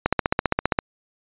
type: click train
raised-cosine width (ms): 0.5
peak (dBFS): -3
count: 12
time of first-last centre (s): 0.06-0.788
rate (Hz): 15.1
effects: resampled to 8000 Hz